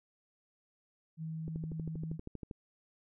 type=tone; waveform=sine; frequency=160 Hz; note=D#3; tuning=49 cents sharp; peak=-37 dBFS; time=1.17-2.19 s; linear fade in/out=50 ms
type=click train; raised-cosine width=3 ms; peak=-29 dBFS; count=14; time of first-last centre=1.48-2.512 s; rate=12.6 Hz
effects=none